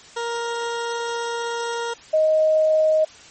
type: tone pair in turn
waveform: 20% pulse / sine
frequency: 468.5 / 625.4 Hz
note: A#4 / D#5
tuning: +9 / +9 cents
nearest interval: perfect fourth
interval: 500 cents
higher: second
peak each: -19 / -14 dBFS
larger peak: second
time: 0.16-1.94 / 2.13-3.05 s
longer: first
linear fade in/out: 10 ms
effects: white hiss -45 dBFS RMS until 3.3 s + MP3 32 kbps